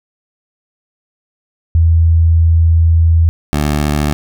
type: tone pair in turn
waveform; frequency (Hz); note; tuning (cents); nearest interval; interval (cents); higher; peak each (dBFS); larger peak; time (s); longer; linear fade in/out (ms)
sine / 15% pulse; 82.41 / 74.1; E2 / D2; 0 / +16; major second; 184; first; -6; neither; 1.75-3.29 / 3.53-4.13; first; 0
effects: none